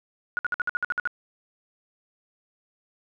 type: tone bursts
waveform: sine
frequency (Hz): 1451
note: F#6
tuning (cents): -34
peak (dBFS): -22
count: 10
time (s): 0.37-1.074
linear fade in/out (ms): 0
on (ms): 20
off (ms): 56
effects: none